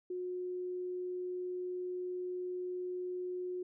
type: tone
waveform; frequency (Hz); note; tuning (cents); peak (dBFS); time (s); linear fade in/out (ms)
sine; 362.3; F#4; -36; -36; 0.1-3.63; 5
effects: none